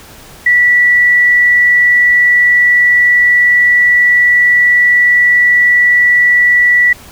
sine tone, 1950 Hz, B6, 23 cents flat, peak -5 dBFS, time 0.46-6.93 s, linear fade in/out 5 ms, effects pink hiss -36 dBFS RMS until 7.11 s

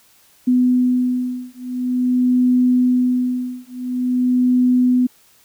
sine beating tone pair, 250 / 250.47 Hz, B3 / B3, +21 / +25 cents, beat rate 0.47 Hz, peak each -17 dBFS, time 0.47-5.07 s, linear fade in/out 10 ms, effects white hiss -53 dBFS RMS until 5.44 s

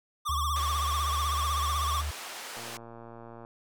square tone with vibrato, 1144 Hz, D6, 46 cents flat, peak -29 dBFS, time 0.25-2.02 s, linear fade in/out 20 ms, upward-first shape triangle, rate 16 Hz, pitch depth 120 cents each way
sine tone with pitch glide, 74 to 74.56 Hz, D2 to D2, +14 to +27 cents, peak -30 dBFS, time 0.29-2.11 s, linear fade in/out 5 ms, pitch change +13 cents, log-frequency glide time 1.63-1.81 s
pink band-pass noise, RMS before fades -41 dBFS, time 0.56-2.77 s, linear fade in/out 0 ms, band 670 to 11000 Hz, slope 12 dB/octave
click train, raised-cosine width 1 ms, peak -32 dBFS, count 103, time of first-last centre 2.57-3.449 s, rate 116 Hz
effects none

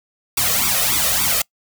white noise with flanger, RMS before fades -18 dBFS, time 0.37-1.42 s, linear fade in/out 5 ms, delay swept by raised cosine 0.84 to 1.66 ms, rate 3.5 Hz, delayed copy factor +1, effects noise-tail reverb RT60 0.1 s tail -25 dB re dry

